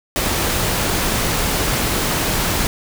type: noise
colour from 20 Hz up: pink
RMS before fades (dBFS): -19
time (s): 0.16-2.67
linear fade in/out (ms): 0
effects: none